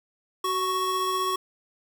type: tone pair together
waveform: square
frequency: 374.7 / 1108.7 Hz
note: F#4 / C#6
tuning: +22 / 0 cents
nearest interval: octave + perfect fifth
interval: 1878 cents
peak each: -31 / -26 dBFS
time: 0.44-1.36 s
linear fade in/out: 5 ms
effects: none